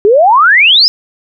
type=exponential sweep; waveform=sine; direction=up; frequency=392 to 5274 Hz; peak=-3 dBFS; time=0.05-0.88 s; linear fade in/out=0 ms; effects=none